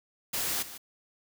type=noise with echo; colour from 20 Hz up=white; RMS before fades=-31 dBFS; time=0.33-0.63 s; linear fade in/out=10 ms; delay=150 ms; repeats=1; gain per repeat=-13 dB; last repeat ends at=0.78 s; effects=none